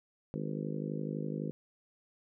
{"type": "harmonic tone with a mistuned harmonic", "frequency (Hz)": 51.91, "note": "G#1", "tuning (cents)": 0, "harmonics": [3, 4, 5, 6, 7, 8, 9, 10], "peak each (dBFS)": [-38, -40, -42, -44, -45, -46, -47, -48], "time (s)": [0.34, 1.51], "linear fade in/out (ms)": 0, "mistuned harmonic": 10, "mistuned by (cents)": -35, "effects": []}